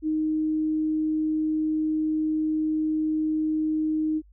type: tone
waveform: sine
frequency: 311 Hz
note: D#4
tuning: 1 cent flat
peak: -22 dBFS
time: 0.02-4.22 s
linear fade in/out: 50 ms
effects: added 50 Hz sine -51 dBFS peak until 4.32 s